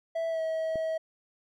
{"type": "tone with pitch glide", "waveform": "triangle", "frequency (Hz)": [658, 642.6], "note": ["E5", "E5"], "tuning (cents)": [-3, -44], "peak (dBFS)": -26, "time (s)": [0.15, 0.98], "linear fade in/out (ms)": 10, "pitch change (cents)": -41, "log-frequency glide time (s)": [0.29, 0.41]}
{"type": "click", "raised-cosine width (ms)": 2, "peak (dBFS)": -26, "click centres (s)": 0.757}
{"effects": []}